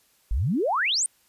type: exponential sweep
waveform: sine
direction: up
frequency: 44.59 to 9397 Hz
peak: -21 dBFS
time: 0.31-1.06 s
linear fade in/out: 0 ms
effects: white hiss -63 dBFS RMS until 1.28 s + resampled to 32000 Hz